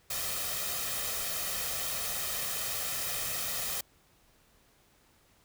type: noise with comb filter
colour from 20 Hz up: white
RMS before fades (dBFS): -34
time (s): 0.1-3.81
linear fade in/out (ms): 5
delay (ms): 1.6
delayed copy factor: +0.6
effects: pink hiss -65 dBFS RMS until 5.44 s